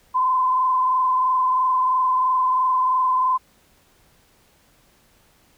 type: tone with frequency modulation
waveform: sine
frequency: 1024 Hz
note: C6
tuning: 38 cents flat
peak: -16 dBFS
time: 0.14-3.38 s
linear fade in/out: 20 ms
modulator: 23 Hz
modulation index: 0.98
effects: pink hiss -58 dBFS RMS until 5.57 s